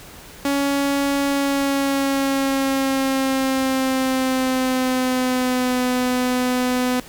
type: tone with pitch glide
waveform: sawtooth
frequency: 280 to 250.9 Hz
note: C#4 to B3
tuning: +18 to +28 cents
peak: -14 dBFS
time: 0.45-7 s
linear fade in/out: 2 ms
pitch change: -190 cents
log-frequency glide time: 1.28-5.82 s
effects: pink hiss -41 dBFS RMS until 7.08 s